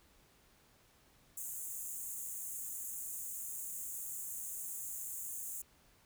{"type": "high-pass noise", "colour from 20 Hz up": "pink", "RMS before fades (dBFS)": -43, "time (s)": [1.37, 5.62], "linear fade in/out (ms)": 5, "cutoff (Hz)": 6600, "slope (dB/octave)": 96, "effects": ["pink hiss -67 dBFS RMS until 6.05 s"]}